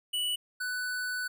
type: tone pair in turn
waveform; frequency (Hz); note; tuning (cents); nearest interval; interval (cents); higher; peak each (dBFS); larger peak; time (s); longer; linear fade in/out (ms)
square; 2954 / 1492.4; F#7 / F#6; -3 / +14; octave; 1183; first; -29 / -32; first; 0.13-0.36 / 0.6-1.28; second; 10
effects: none